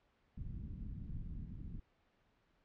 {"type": "low-pass noise", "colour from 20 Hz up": "pink", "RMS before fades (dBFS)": -45, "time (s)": [0.37, 1.8], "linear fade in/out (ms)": 10, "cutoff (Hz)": 210, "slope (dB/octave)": 24, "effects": ["pink hiss -75 dBFS RMS until 2.64 s", "low-pass 3000 Hz 12 dB/octave"]}